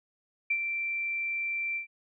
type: tone with ADSR envelope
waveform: sine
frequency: 2349 Hz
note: D7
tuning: in tune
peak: -23 dBFS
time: 0.5-1.87 s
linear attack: 8 ms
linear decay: 64 ms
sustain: -6 dB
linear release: 110 ms
effects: none